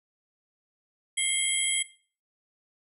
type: tone cluster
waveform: sine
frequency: 2093 / 2167 / 3231 / 7900 / 10290 Hz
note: C7 / C#7 / G#7 / B8 / E9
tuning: 0 / -40 / -48 / 0 / -43 cents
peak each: -32 / -35 / -29 / -31 / -29 dBFS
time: 1.17-1.83 s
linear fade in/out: 10 ms
effects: noise-tail reverb RT60 0.4 s tail -17 dB re dry